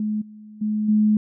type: tone with level steps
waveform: sine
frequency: 212.9 Hz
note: G#3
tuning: 43 cents sharp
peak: -21 / -39 / -20 / -14 dBFS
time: 0-1.17 s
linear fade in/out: 2 ms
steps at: 0.21 / 0.61 / 0.88 s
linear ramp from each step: 10 ms
effects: none